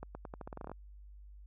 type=accelerating click train; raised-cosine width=1 ms; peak=-29 dBFS; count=13; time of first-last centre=0.03-0.716 s; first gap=120 ms; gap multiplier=0.85; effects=added 50 Hz sine -50 dBFS peak until 1.46 s